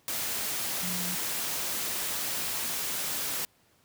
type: tone in noise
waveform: sine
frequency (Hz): 180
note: F#3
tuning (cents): -47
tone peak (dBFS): -36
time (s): 0.83-1.15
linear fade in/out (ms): 0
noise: white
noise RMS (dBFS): -32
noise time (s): 0.08-3.45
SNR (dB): -7
effects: pink hiss -65 dBFS RMS until 3.84 s + high-pass 80 Hz 12 dB/octave